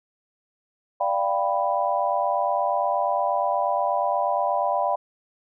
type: chord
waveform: sine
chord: G dominant seventh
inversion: second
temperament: equal with one note detuned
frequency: 587.3 / 695.6 / 784 / 987.8 Hz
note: D5 / F5 / G5 / B5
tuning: 0 / -7 / 0 / 0 cents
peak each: -26 dBFS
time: 1-4.96 s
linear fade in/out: 10 ms
effects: none